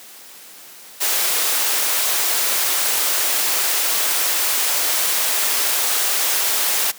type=high-pass noise; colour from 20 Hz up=white; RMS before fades=-19 dBFS; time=1-6.92 s; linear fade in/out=20 ms; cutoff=430 Hz; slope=12 dB/octave; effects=white hiss -41 dBFS RMS until 6.98 s + high-pass 200 Hz 12 dB/octave